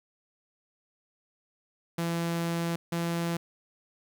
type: tone pair in turn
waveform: sawtooth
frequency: 168.6 / 169.31 Hz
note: E3 / E3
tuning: +39 / +47 cents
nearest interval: unison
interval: 8 cents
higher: second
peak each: -24 / -24 dBFS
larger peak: neither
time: 1.98-2.76 / 2.92-3.37 s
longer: first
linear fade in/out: 5 ms
effects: 11-bit